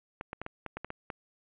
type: clicks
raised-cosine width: 0.5 ms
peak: -22 dBFS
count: 9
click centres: 0.211 / 0.331 / 0.416 / 0.464 / 0.663 / 0.77 / 0.846 / 0.904 / 1.102 s
effects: resampled to 8000 Hz + 10-bit